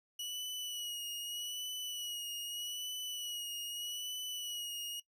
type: tone with vibrato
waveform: sawtooth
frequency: 2927 Hz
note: F#7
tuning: 19 cents flat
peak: -36 dBFS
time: 0.19-5 s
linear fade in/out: 5 ms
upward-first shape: sine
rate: 0.81 Hz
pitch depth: 38 cents each way
effects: noise-tail reverb RT60 0.1 s tail -19 dB re dry